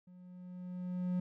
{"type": "tone with level ramp", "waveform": "triangle", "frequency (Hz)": 180.5, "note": "F#3", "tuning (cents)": -43, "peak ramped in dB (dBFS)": [-52, -28], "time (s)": [0.07, 1.2], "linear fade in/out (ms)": 5, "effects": []}